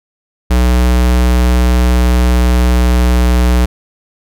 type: tone with pitch glide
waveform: square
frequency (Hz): 61.5 to 61.15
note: B1 to B1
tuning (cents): -7 to -16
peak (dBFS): -8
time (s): 0.5-3.66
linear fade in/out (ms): 10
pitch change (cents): -9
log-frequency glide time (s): 0.77-3.22
effects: none